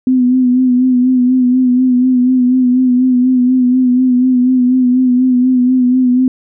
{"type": "tone with vibrato", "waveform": "sine", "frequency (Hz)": 252.5, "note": "B3", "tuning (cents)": 39, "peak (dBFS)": -7, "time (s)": [0.07, 6.28], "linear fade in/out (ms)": 2, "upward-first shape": "sine", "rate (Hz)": 4.1, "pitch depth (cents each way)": 41, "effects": []}